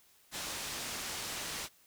white low-pass noise, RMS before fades -40 dBFS, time 0.31-1.69 s, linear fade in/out 50 ms, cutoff 7400 Hz, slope 12 dB/octave, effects white hiss -65 dBFS RMS until 1.86 s

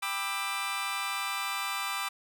20% pulse chord, E minor seventh, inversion first, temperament just, 791.1 / 988.9 / 1186.7 / 1318.5 Hz, G5 / B5 / D6 / E6, +16 / +2 / +18 / 0 cents, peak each -34 / -33 / -29 / -34 dBFS, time 0.02-2.09 s, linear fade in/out 10 ms, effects none

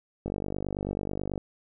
click train, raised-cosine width 2 ms, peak -18 dBFS, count 56, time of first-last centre 0.26-1.378 s, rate 49.2 Hz, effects none

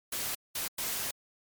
white noise bursts at uneven times, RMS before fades -34 dBFS, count 3, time 0.12-0.35 / 0.55-0.68 / 0.78-1.11 s, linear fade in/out 5 ms, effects MP3 96 kbps

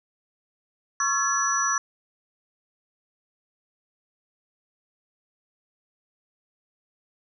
sine tone cluster, 1101 / 1349 / 1706 / 5900 Hz, C#6 / E6 / G#6 / F#8, -12 / +40 / +46 / -6 cents, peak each -26 / -29 / -29 / -25 dBFS, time 1-1.78 s, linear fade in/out 2 ms, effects none

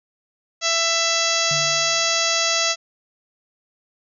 harmonic tone, 665 Hz, E5, 15 cents sharp, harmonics 1 / 2 / 3 / 4 / 5 / 6 / 7 / 8 / 9 / 10, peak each -27 / -27 / -27 / -27 / -27 / -27 / -27 / -27 / -27 / -27 dBFS, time 0.61-2.76 s, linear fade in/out 50 ms
sine tone with exponential decay, 147.6 Hz, D3, 9 cents sharp, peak -27 dBFS, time 1.51-2.34 s, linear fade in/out 2 ms, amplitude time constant 180 ms
effects none

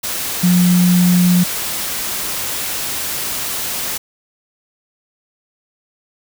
sine tone in noise, 178.4 Hz, F3, 37 cents sharp, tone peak -9 dBFS, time 0.43-1.44 s, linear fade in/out 10 ms, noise white, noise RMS -22 dBFS, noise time 0.03-3.98 s, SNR +10 dB, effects none

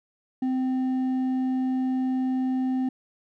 sine tone with hard clipping, 258.5 Hz, C4, 21 cents flat, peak -24 dBFS, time 0.42-2.89 s, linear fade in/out 5 ms, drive 4 dB, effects none

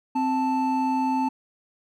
triangle tone pair together, 261.6 / 880 Hz, C4 / A5, 0 / 0 cents, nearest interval octave + major sixth, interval 2100 cents, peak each -22 dBFS, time 0.15-1.29 s, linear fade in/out 10 ms, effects none

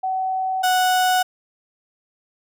sine / 35% pulse tone pair in turn, 755 / 737.8 Hz, F#5 / F#5, +35 / -5 cents, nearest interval unison, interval 40 cents, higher first, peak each -20 / -14 dBFS, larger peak second, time 0.03-0.63 / 0.63-1.23 s, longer neither, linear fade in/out 10 ms, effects none

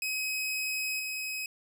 sawtooth tone with level steps, 2538 Hz, D#7, 34 cents sharp, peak -27 / -30 dBFS, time 0.02-1.46 s, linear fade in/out 2 ms, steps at 0.99 s, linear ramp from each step 10 ms, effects none

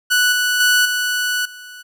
sawtooth tone with level steps, 1480 Hz, F#6, in tune, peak -9 / -12 / -8 / -14 / -31 dBFS, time 0.1-1.83 s, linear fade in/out 20 ms, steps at 0.32 / 0.6 / 0.85 / 1.45 s, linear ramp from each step 5 ms, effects none

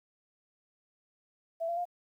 sine tone with pitch steps, 663 / 683.6 / 704.9 Hz, E5 / F5 / F5, +10 / -37 / +16 cents, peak -30 dBFS, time 1.6-1.855 s, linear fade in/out 20 ms, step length 85 ms, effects 11-bit

